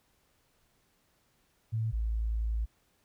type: tone pair in turn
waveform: sine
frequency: 111.5 / 55.35 Hz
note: A2 / A1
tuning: +23 / +11 cents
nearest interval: octave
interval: 1212 cents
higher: first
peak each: -28 dBFS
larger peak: neither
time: 1.72-1.92 / 1.92-2.66 s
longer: second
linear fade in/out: 20 ms
effects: pink hiss -71 dBFS RMS until 3.04 s